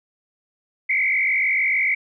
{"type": "tone with frequency modulation", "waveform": "sine", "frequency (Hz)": 2163, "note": "C#7", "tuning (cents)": -43, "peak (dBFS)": -17, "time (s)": [0.89, 1.95], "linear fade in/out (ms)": 10, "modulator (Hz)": 46.6, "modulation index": 2.9, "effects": []}